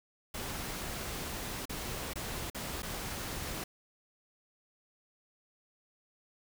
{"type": "noise with dropouts", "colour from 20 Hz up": "pink", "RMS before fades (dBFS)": -39, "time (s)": [0.34, 3.64], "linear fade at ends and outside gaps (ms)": 5, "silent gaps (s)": [[1.655, 1.694], [2.135, 2.156], [2.501, 2.546], [2.822, 2.829]], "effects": []}